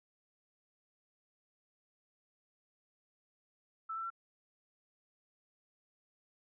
sine tone with pitch steps, 1318.5 / 1336.1 / 1354 Hz, E6 / E6 / E6, 0 / +23 / +46 cents, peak -37 dBFS, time 3.89-4.103 s, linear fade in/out 10 ms, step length 71 ms, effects none

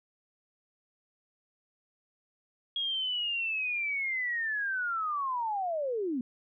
sine linear sweep, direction down, 3300 to 232.2 Hz, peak -29 dBFS, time 2.76-6.21 s, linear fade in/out 2 ms, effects none

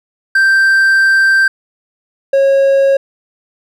triangle tone pair in turn, 1568 / 546.7 Hz, G6 / C#5, 0 / -24 cents, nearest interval octave + tritone, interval 1824 cents, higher first, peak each -5 dBFS, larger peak neither, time 0.35-1.48 / 2.33-2.97 s, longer first, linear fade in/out 5 ms, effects none

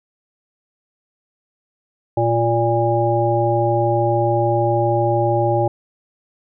harmonic tone, 116.54 Hz, A#2, in tune, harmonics 1 / 3 / 5 / 7, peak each -20 / -20 / -20 / -20 dBFS, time 2.17-5.68 s, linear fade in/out 5 ms, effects none

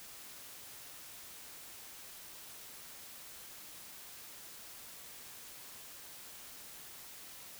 silence, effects white hiss -51 dBFS RMS until 7.59 s

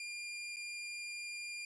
sawtooth tone with dropouts, 2404 Hz, D7, 40 cents sharp, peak -38 dBFS, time 0-1.65 s, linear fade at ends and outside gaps 2 ms, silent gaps 0.561-0.567 s, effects resampled to 22050 Hz

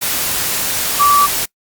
sine tone in noise, 1157 Hz, D6, 26 cents flat, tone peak -8 dBFS, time 0.99-1.27 s, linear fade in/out 20 ms, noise white, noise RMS -18 dBFS, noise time 0.01-1.46 s, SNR +7 dB, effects noise-tail reverb RT60 0.1 s tail -23 dB re dry + Opus 48 kbps

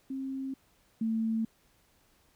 sine tone pair in turn, 267.3 / 223.5 Hz, C4 / A3, +37 / +27 cents, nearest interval minor third, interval 310 cents, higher first, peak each -33 / -27 dBFS, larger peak second, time 0.1-0.54 / 1.01-1.45 s, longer neither, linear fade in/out 5 ms, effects pink hiss -67 dBFS RMS until 2.35 s

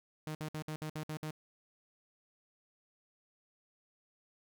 sawtooth tone bursts, 154.6 Hz, D#3, 11 cents flat, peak -34 dBFS, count 8, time 0.27-1.308 s, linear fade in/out 0 ms, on 79 ms, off 58 ms, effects none

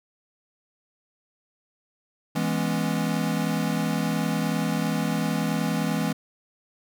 square chord, C# minor seventh, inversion first, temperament equal, 164.81 / 207.7 / 246.9 / 277.2 Hz, E3 / G#3 / B3 / C#4, 0 / 0 / 0 / 0 cents, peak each -28 / -29 / -31 / -32 dBFS, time 2.35-6.13 s, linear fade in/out 10 ms, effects none

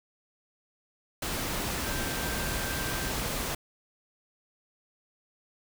sine tone in noise, 1568 Hz, G6, in tune, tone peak -39 dBFS, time 1.84-3.11 s, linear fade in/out 5 ms, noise pink, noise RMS -32 dBFS, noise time 1.22-3.55 s, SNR -10 dB, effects none

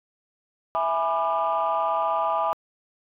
sine chord, E dominant seventh, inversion none, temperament equal with one note detuned, 659.3 / 830.6 / 987.8 / 1195.2 Hz, E5 / G#5 / B5 / D6, 0 / 0 / 0 / +30 cents, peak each -26 dBFS, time 0.75-2.53 s, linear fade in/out 0 ms, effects tanh soft clip ceiling -15 dBFS

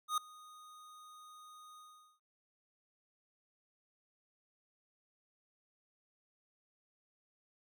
square tone with ADSR envelope, 1239 Hz, D#6, 8 cents flat, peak -30 dBFS, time 0.08-2.2 s, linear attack 96 ms, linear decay 4 ms, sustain -24 dB, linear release 420 ms, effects none

